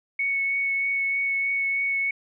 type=tone with vibrato; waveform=sine; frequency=2215 Hz; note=C#7; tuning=2 cents flat; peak=-22 dBFS; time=0.19-2.11 s; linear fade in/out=5 ms; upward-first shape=triangle; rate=3.2 Hz; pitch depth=11 cents each way; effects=none